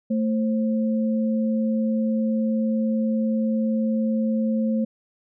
sine tone pair together, 222.6 / 529.4 Hz, A3 / C5, +20 / +20 cents, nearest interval octave + minor third, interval 1500 cents, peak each -20 / -29 dBFS, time 0.1-4.85 s, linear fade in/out 10 ms, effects none

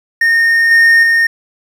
triangle tone with level steps, 1837 Hz, A#6, 26 cents flat, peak -6 / -3 / -6 dBFS, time 0.21-1.27 s, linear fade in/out 5 ms, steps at 0.71 / 1.03 s, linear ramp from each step 2 ms, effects 7-bit

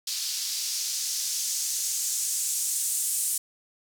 blue noise with band-pass filter sweep, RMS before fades -29 dBFS, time 0.07-3.38 s, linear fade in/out 5 ms, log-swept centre 4600 to 8700 Hz, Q 1.9, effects none

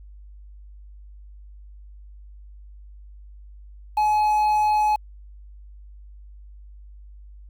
triangle tone with quantisation, 848 Hz, G#5, 36 cents sharp, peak -15 dBFS, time 3.97-4.96 s, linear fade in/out 5 ms, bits 7, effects added 50 Hz sine -41 dBFS peak until 7.49 s

